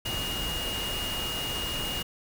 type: tone in noise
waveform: sine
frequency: 2857 Hz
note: F7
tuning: 39 cents sharp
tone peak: -32 dBFS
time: 0.05-2.03 s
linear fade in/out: 10 ms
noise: pink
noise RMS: -34 dBFS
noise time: 0.05-2.03 s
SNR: -1 dB
effects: none